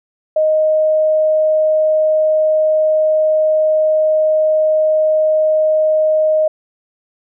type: tone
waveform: sine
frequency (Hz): 622.3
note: D#5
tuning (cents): 0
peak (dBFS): -10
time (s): 0.36-6.48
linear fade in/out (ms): 5
effects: none